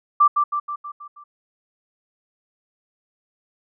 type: tone with echo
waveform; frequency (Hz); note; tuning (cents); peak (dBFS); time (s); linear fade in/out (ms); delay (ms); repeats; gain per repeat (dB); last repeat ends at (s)
sine; 1174.7; D6; 0; -10; 0.2-0.28; 10; 160; 6; -5; 1.24
effects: none